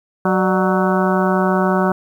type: harmonic tone with a mistuned harmonic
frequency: 186.1 Hz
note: F#3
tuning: 10 cents sharp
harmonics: 1 / 2 / 3 / 4 / 5 / 6 / 7 / 8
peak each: -17 / -20 / -22 / -23 / -24 / -25 / -25 / -26 dBFS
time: 0.25-1.92 s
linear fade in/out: 2 ms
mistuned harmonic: 3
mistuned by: +93 cents
effects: 8-bit